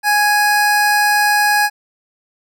square tone pair together, 831 / 1662 Hz, G#5 / G#6, +1 / +1 cents, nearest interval octave, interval 1200 cents, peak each -15 dBFS, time 0.03-1.7 s, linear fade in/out 50 ms, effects none

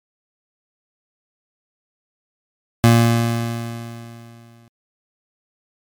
25% pulse tone with exponential decay, 116.54 Hz, A#2, in tune, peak -4 dBFS, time 2.84-4.68 s, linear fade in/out 0 ms, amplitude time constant 400 ms, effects MP3 96 kbps

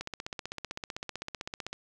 click train, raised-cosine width 0.2 ms, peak -19 dBFS, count 28, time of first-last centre 0.01-1.73 s, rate 15.7 Hz, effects none

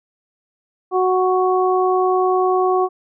harmonic tone, 370 Hz, F#4, in tune, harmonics 1 / 2 / 3, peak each -16 / -19 / -21 dBFS, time 0.91-2.89 s, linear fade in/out 50 ms, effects none

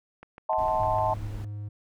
click train, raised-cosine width 0.5 ms, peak -29 dBFS, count 6, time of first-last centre 0.23-0.985 s, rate 6.62 Hz
sine chord, D# diminished seventh, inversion none, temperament equal with one note detuned, 635 / 740 / 880 / 1046.5 Hz, D#5 / F#5 / A5 / C6, +35 / 0 / 0 / 0 cents, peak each -28 / -30 / -26 / -32 dBFS, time 0.49-1.14 s, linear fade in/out 5 ms
brown noise, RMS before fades -38 dBFS, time 0.58-1.45 s, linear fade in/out 5 ms
triangle tone, 103.83 Hz, G#2, in tune, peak -31 dBFS, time 0.79-1.69 s, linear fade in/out 10 ms
effects none

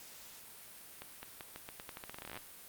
accelerating click train, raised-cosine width 0.3 ms, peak -28 dBFS, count 22, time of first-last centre 1.02-2.374 s, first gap 210 ms, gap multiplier 0.85, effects white hiss -53 dBFS RMS until 2.68 s + Opus 48 kbps

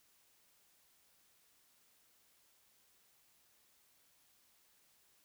silence, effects white hiss -71 dBFS RMS until 5.24 s

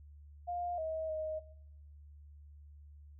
sine tone with pitch steps, 704 / 637 / 625 Hz, F5 / D#5 / D#5, +14 / +41 / +8 cents, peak -35 dBFS, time 0.47-1.4 s, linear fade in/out 20 ms, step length 310 ms, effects noise-tail reverb RT60 0.7 s tail -18 dB re dry + added 73 Hz sine -52 dBFS peak until 3.19 s

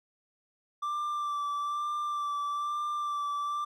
triangle tone with vibrato, 1174.7 Hz, D6, in tune, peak -28 dBFS, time 0.82-3.65 s, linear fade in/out 10 ms, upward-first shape sine, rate 1.1 Hz, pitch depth 22 cents each way, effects none

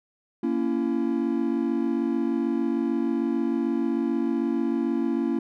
triangle chord, A# diminished, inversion none, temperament just, 233.1 / 279.7 / 335.6 Hz, A#3 / C#4 / E4, 0 / +16 / +31 cents, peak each -25 dBFS, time 0.43-5.39 s, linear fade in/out 5 ms, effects none

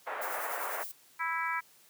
pink band-pass noise, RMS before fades -37 dBFS, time 0.06-0.84 s, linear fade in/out 20 ms, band 570 to 1900 Hz, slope 24 dB/octave
violet noise with tremolo, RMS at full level -39 dBFS, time 0.21-0.92 s, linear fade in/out 10 ms, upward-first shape sine, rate 10 Hz, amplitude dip 45%
harmonic tone, 328.9 Hz, E4, 4 cents flat, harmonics 3 / 4 / 5 / 6 / 7, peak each -35 / -36 / -37 / -38 / -38 dBFS, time 1.19-1.61 s, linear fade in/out 20 ms
effects white hiss -61 dBFS RMS until 1.89 s + high-pass 100 Hz 12 dB/octave

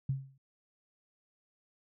sine tone with exponential decay, 135 Hz, C#3, 45 cents flat, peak -26 dBFS, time 0.09-0.38 s, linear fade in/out 5 ms, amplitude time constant 62 ms, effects none

